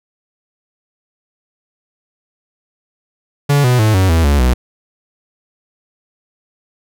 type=tone with pitch steps; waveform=45% pulse; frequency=143 / 124.49 / 108.37 / 94.34 / 82.13 / 71.5 / 62.24 Hz; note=D3 / B2 / A2 / F#2 / E2 / D2 / B1; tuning=-46 / +14 / -26 / +34 / -6 / -46 / +14 cents; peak=-9 dBFS; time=3.49-4.54 s; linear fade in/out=10 ms; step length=150 ms; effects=none